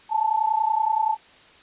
sine tone pair together, 860.4 / 891 Hz, A5 / A5, -39 / +22 cents, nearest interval minor second, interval 61 cents, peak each -22 dBFS, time 0.09-1.17 s, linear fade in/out 50 ms, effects white hiss -51 dBFS RMS until 1.62 s + resampled to 8000 Hz

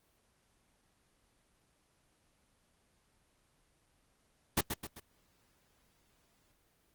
pink noise with echo, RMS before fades -28 dBFS, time 4.57-4.61 s, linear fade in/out 5 ms, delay 130 ms, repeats 3, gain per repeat -7 dB, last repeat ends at 5 s, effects pink hiss -72 dBFS RMS until 6.94 s + Opus 24 kbps

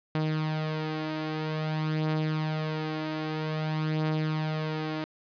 sawtooth beating tone pair, 155.56 / 156.07 Hz, D#3 / D#3, 0 / +6 cents, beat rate 0.51 Hz, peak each -25 / -30 dBFS, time 0.15-5.04 s, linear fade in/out 0 ms, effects resampled to 11025 Hz + 10-bit

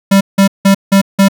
square tone bursts, 196 Hz, G3, in tune, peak -5 dBFS, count 5, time 0.11-1.285 s, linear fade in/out 10 ms, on 99 ms, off 170 ms, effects none

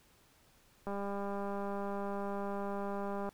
click train, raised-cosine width 1 ms, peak -26 dBFS, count 485, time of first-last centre 0.87-3.29 s, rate 200 Hz, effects pink hiss -66 dBFS RMS until 3.33 s

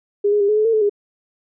sine tone with pitch steps, 408.1 / 415.7 / 402 / 424.5 / 429.5 / 454.5 / 433.4 / 409.2 Hz, G#4 / G#4 / G4 / G#4 / A4 / A#4 / A4 / G#4, -30 / +2 / +44 / +38 / -42 / -44 / -26 / -26 cents, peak -13 dBFS, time 0.24-0.896 s, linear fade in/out 10 ms, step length 82 ms, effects none

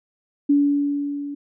sine tone with level ramp, 286.1 Hz, D4, 45 cents flat, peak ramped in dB -12 to -28 dBFS, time 0.49-1.35 s, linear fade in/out 10 ms, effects none

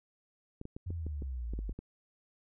clicks, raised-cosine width 3 ms, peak -29 dBFS, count 10, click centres 0.614 / 0.654 / 0.765 / 0.905 / 1.066 / 1.222 / 1.536 / 1.59 / 1.694 / 1.79 s
sine exponential sweep, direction down, 91.1 to 47.44 Hz, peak -35 dBFS, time 0.86-1.73 s, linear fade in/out 10 ms
effects none

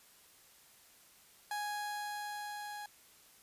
30% pulse tone with level ramp, 830.6 Hz, G#5, in tune, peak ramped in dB -33 to -40 dBFS, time 1.51-2.86 s, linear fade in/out 2 ms, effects white hiss -62 dBFS RMS until 3.42 s + resampled to 32000 Hz

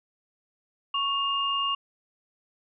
sine tone pair together, 1110.5 / 2821 Hz, C#6 / F7, +3 / +17 cents, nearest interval octave + major third, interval 1614 cents, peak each -27 dBFS, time 0.94-1.75 s, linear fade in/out 5 ms, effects none

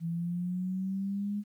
sine linear sweep, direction up, 164.81 to 207.7 Hz, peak -30 dBFS, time 0-1.44 s, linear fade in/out 50 ms, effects 11-bit

